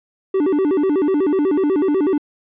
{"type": "tone with vibrato", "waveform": "triangle", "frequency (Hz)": 336, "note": "E4", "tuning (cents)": 33, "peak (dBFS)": -12, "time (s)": [0.34, 2.18], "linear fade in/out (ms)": 5, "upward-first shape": "square", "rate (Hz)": 8.1, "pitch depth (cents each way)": 230, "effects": ["resampled to 8000 Hz"]}